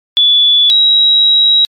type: tone pair in turn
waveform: sine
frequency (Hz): 3442 / 3851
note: A7 / B7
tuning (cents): -39 / -44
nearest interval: major second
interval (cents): 195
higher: second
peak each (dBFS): -5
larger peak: neither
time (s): 0.17-0.7 / 0.7-1.65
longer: second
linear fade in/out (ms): 0
effects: MP3 96 kbps